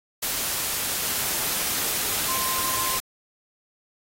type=tone in noise; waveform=sine; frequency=1044 Hz; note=C6; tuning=4 cents flat; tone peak=-30 dBFS; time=2.28-2.98 s; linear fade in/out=10 ms; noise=white; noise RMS=-26 dBFS; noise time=0.22-3 s; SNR=-7 dB; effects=AAC 48 kbps